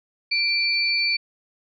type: tone pair together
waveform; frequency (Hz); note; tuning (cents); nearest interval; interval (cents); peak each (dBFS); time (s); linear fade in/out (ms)
sine; 2353 / 4496; D7 / C#8; +3 / +24; major seventh; 1121; -22; 0.31-1.17; 10
effects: none